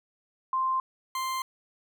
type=tone pair in turn; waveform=sine / 40% pulse; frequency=1046.5 / 1046.5 Hz; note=C6 / C6; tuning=0 / 0 cents; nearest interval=unison; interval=0 cents; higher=neither; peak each=-24 / -28 dBFS; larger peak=first; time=0.53-0.8 / 1.15-1.42 s; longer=neither; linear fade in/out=2 ms; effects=none